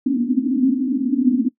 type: band-pass noise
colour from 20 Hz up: white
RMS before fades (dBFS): -18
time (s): 0.06-1.49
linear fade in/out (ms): 10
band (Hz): 240 to 280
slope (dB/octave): 96
effects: noise-tail reverb RT60 0.1 s tail -18 dB re dry